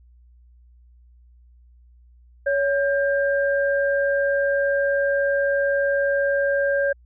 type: tone pair together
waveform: sine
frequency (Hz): 561 / 1595.9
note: C#5 / G6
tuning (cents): +21 / +31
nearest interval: octave + tritone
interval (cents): 1810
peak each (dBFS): -19 / -24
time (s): 2.46-6.93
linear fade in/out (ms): 10
effects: added 60 Hz sine -49 dBFS peak until 7.05 s